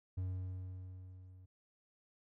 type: tone with level ramp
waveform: triangle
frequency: 92.5 Hz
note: F#2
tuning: in tune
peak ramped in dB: -33 to -53 dBFS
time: 0.17-1.46 s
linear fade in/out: 10 ms
effects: none